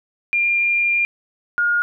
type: tone pair in turn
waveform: sine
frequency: 2398 / 1425.9 Hz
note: D7 / F6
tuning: +36 / +36 cents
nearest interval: major sixth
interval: 900 cents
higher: first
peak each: -15 dBFS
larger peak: neither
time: 0.33-1.05 / 1.58-1.82 s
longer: first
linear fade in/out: 0 ms
effects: none